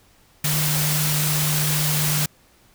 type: tone in noise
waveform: sine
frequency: 150.7 Hz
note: D3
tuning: 45 cents sharp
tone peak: -22 dBFS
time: 0.44-2.26 s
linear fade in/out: 5 ms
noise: white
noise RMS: -23 dBFS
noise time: 0.44-2.26 s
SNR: -2 dB
effects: pink hiss -56 dBFS RMS until 2.74 s